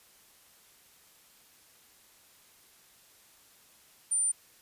sine tone, 9120 Hz, C#9, 48 cents sharp, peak -25 dBFS, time 4.11-4.32 s, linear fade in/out 10 ms, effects white hiss -60 dBFS RMS until 4.61 s + resampled to 32000 Hz

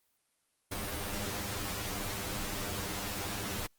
pink noise with comb filter, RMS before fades -37 dBFS, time 0.71-3.67 s, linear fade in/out 10 ms, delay 10 ms, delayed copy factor +1, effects white hiss -75 dBFS RMS until 3.78 s + Opus 32 kbps

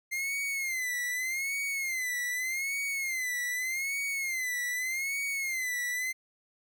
45% pulse tone with vibrato, 2093 Hz, C7, in tune, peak -30 dBFS, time 0.11-6.13 s, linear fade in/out 20 ms, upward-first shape sine, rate 0.83 Hz, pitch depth 120 cents each way, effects none

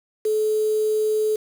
sine tone with quantisation, 430 Hz, A4, 40 cents flat, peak -18 dBFS, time 0.25-1.36 s, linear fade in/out 5 ms, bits 6, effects none

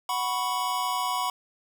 square chord, F# suspended fourth, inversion none, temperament equal, 740 / 987.8 / 1108.7 Hz, F#5 / B5 / C#6, 0 / 0 / 0 cents, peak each -33 / -29 / -32 dBFS, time 0.09-1.3 s, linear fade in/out 2 ms, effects none

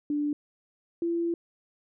sine tone pair in turn, 293.7 / 338.8 Hz, D4 / E4, 0 / +48 cents, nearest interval major second, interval 248 cents, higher second, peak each -25 dBFS, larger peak neither, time 0.1-0.33 / 1.02-1.34 s, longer second, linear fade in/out 2 ms, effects none

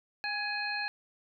harmonic tone with a mistuned harmonic, 838 Hz, G#5, 15 cents sharp, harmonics 1 / 2 / 3 / 5, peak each -38 / -35 / -37 / -38 dBFS, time 0.24-0.88 s, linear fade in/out 0 ms, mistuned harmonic 1, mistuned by -43 cents, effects none

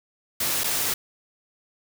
white noise with dropouts, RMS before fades -25 dBFS, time 0.4-0.94 s, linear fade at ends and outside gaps 5 ms, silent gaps 0.637-0.641 s, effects none

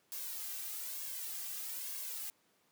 blue noise with flanger, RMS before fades -42 dBFS, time 0.12-2.3 s, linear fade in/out 0 ms, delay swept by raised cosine 1.8 to 2.58 ms, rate 1.1 Hz, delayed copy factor +0.85, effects pink hiss -72 dBFS RMS until 2.71 s + high-pass 200 Hz 12 dB/octave

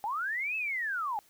sine linear two-way sweep, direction up then down, 791 to 2637 to 791 Hz, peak -30 dBFS, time 0.04-1.19 s, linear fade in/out 0 ms, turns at 0.56 s, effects white hiss -63 dBFS RMS until 1.29 s

